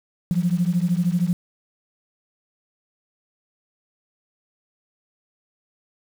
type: beating tone pair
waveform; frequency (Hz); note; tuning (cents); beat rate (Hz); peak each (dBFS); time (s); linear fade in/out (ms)
sine; 170 / 183; F3 / F#3; -46 / -19; 13; -20 / -21; 0.31-1.33; 0
effects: tanh soft clip ceiling -10 dBFS + 7-bit